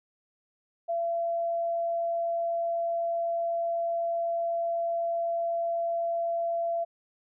sine tone, 677 Hz, E5, 46 cents sharp, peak -26 dBFS, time 0.88-6.85 s, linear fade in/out 20 ms, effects none

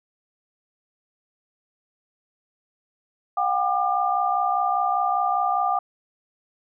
sine tone cluster, 724 / 789 / 1198 Hz, F#5 / G5 / D6, -38 / +11 / +34 cents, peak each -24 dBFS, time 3.37-5.79 s, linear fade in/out 5 ms, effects none

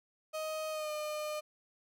35% pulse tone with pitch glide, 626 to 606.4 Hz, D#5 to D#5, +10 to -45 cents, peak -34 dBFS, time 0.33-1.41 s, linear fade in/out 20 ms, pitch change -55 cents, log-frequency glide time 0.7-0.91 s, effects none

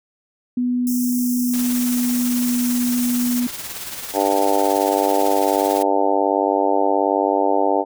sine tone with pitch glide, 246.9 to 244.5 Hz, B3 to B3, 0 to -17 cents, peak -17 dBFS, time 0.57-3.47 s, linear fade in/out 5 ms, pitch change -17 cents, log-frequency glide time 0.69-2.72 s
white high-pass noise, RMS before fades -29 dBFS, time 0.87-3.4 s, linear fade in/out 0 ms, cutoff 5300 Hz, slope 96 dB/octave
white noise with tremolo, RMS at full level -29 dBFS, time 1.53-5.83 s, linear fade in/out 10 ms, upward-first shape sine, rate 18 Hz, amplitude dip 45%
harmonic tone, 98.7 Hz, G2, 12 cents sharp, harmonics 3 / 4 / 5 / 6 / 7 / 8 / 9, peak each -23 / -23 / -23 / -23 / -23 / -23 / -23 dBFS, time 4.13-7.85 s, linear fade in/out 50 ms
effects none

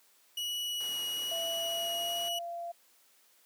40% pulse tone with vibrato, 2918 Hz, F#7, 25 cents flat, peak -32 dBFS, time 0.37-2.39 s, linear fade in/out 5 ms, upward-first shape triangle, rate 1.1 Hz, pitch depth 11 cents each way
pink noise, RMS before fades -48 dBFS, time 0.8-2.29 s, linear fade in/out 5 ms
sine tone with pitch glide, 668 to 686.4 Hz, E5 to F5, +23 to -30 cents, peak -36 dBFS, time 1.31-2.72 s, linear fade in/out 10 ms, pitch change +47 cents, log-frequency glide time 1.6-2.08 s
effects white hiss -65 dBFS RMS until 3.45 s + high-pass 300 Hz 12 dB/octave

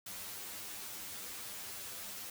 white noise with comb filter, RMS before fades -45 dBFS, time 0.06-2.3 s, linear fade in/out 5 ms, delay 10 ms, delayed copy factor +0.75, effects none

